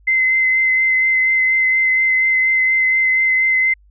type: tone with vibrato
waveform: sine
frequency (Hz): 2060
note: C7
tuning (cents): -28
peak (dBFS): -12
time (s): 0.07-3.74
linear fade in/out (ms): 10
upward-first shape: sine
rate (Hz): 4.2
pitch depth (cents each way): 14
effects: added 50 Hz sine -47 dBFS peak until 3.9 s